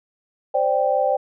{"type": "chord", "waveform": "sine", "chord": "C suspended second", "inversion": "none", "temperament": "just", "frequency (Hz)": [523.3, 588.7, 784.9], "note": ["C5", "D5", "G5"], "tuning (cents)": [0, 4, 2], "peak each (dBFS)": -21, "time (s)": [0.54, 1.17], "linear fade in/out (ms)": 10, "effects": []}